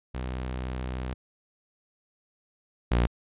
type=tone pair in turn; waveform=sawtooth; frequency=63.3 / 59.55 Hz; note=B1 / A#1; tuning=+43 / +38 cents; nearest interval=minor second; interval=105 cents; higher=first; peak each=-27 / -17 dBFS; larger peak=second; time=0.14-1.14 / 2.91-3.07 s; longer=first; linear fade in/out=10 ms; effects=resampled to 8000 Hz